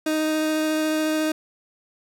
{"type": "tone with vibrato", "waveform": "30% pulse", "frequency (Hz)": 311.1, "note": "D#4", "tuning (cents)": 0, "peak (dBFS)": -18, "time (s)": [0.06, 1.32], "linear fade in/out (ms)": 5, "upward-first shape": "triangle", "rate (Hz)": 14, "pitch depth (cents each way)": 9, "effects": []}